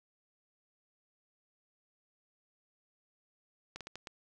slowing click train, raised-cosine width 0.2 ms, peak -26 dBFS, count 5, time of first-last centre 3.76-4.072 s, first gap 47 ms, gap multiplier 1.35, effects none

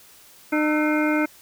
harmonic tone with a mistuned harmonic, 303.3 Hz, D#4, 44 cents flat, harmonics 1 / 2 / 3 / 4 / 5 / 7 / 8, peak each -20 / -27 / -31 / -32 / -29 / -29 / -34 dBFS, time 0.52-1.26 s, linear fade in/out 10 ms, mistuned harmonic 4, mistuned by +140 cents, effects white hiss -50 dBFS RMS until 1.41 s

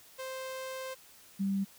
sawtooth / sine tone pair in turn, 523.3 / 196.02 Hz, C5 / G3, 0 / 0 cents, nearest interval octave + perfect fourth, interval 1700 cents, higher first, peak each -34 / -28 dBFS, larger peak second, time 0.18-0.95 / 1.39-1.65 s, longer first, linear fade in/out 20 ms, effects white hiss -57 dBFS RMS until 1.78 s

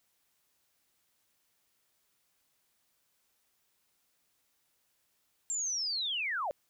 sine linear sweep, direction down, 7459 to 520 Hz, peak -31 dBFS, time 5.5-6.51 s, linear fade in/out 0 ms, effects white hiss -75 dBFS RMS until 6.69 s

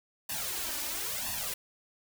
white noise with flanger, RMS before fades -35 dBFS, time 0.29-1.54 s, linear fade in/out 5 ms, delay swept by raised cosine 1.1 to 3.4 ms, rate 0.99 Hz, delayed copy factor +0.9, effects none

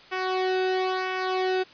sawtooth tone with flanger, 373 Hz, F#4, 14 cents sharp, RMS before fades -26 dBFS, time 0.11-1.64 s, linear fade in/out 20 ms, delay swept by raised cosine 0.23 to 0.96 ms, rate 1 Hz, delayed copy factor -0.7, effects white hiss -50 dBFS RMS until 1.73 s + resampled to 11025 Hz

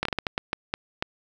slowing click train, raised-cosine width 0.3 ms, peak -9 dBFS, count 10, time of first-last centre 0.03-1.025 s, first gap 23 ms, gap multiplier 1.37, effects 8-bit

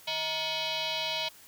sine tone with frequency modulation, 154.4 Hz, D#3, 13 cents flat, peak -29 dBFS, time 0.07-1.29 s, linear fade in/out 10 ms, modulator 789 Hz, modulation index 5.4, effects white hiss -54 dBFS RMS until 1.47 s

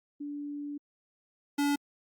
sine / square tone pair in turn, 290 / 286.5 Hz, D4 / D4, -22 / -43 cents, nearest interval unison, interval 21 cents, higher first, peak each -35 / -26 dBFS, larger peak second, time 0.2-0.78 / 1.58-1.76 s, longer first, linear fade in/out 10 ms, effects Opus 48 kbps

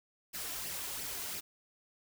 white noise with flanger, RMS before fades -40 dBFS, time 0.33-1.41 s, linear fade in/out 20 ms, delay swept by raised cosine 0.37 to 2.97 ms, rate 2.9 Hz, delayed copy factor +0.55, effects none

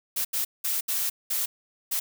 blue noise bursts at uneven times, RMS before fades -27 dBFS, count 6, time 0.16-0.25 / 0.33-0.45 / 0.64-0.81 / 0.88-1.1 / 1.3-1.46 / 1.91-2 s, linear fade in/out 10 ms, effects none

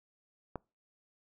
click, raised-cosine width 1 ms, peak -23 dBFS, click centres 0.557 s, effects noise-tail reverb RT60 0.3 s tail -26 dB re dry

